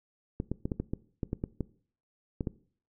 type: clicks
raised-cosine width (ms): 3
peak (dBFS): -18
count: 12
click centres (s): 0.401 / 0.516 / 0.655 / 0.718 / 0.8 / 0.935 / 1.232 / 1.331 / 1.439 / 1.607 / 2.408 / 2.472
effects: noise-tail reverb RT60 0.5 s tail -20 dB re dry